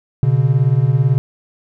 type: beating tone pair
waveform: triangle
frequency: 123.47 / 141.47 Hz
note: B2 / C#3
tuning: 0 / +36 cents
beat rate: 18 Hz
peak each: -12 dBFS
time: 0.23-1.18 s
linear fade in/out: 0 ms
effects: none